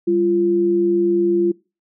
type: tone pair together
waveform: sine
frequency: 197.6 / 345.6 Hz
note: G3 / F4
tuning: +14 / -18 cents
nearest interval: minor seventh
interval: 968 cents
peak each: -24 / -14 dBFS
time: 0.07-1.52 s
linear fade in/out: 10 ms
effects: noise-tail reverb RT60 0.3 s tail -23 dB re dry